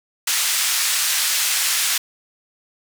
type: band-pass noise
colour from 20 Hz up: white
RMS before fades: -20 dBFS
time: 0.27-1.98 s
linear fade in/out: 5 ms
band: 1500 to 10000 Hz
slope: 12 dB/octave
effects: none